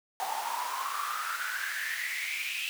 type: noise with high-pass filter sweep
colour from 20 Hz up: pink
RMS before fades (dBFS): -34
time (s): 0.2-2.69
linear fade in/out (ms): 0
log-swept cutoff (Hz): 780 to 2700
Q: 8.6
effects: none